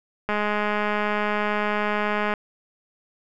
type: click train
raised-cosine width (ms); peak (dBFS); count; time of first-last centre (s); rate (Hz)
0.5; -10; 429; 0.29-2.338; 209
effects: none